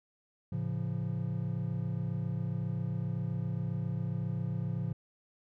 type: chord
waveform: triangle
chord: A augmented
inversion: none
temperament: just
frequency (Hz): 110 / 137.5 / 171.88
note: A2 / C#3 / E#3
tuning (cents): 0 / -14 / -27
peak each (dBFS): -34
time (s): 0.52-4.93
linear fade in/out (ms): 5
effects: none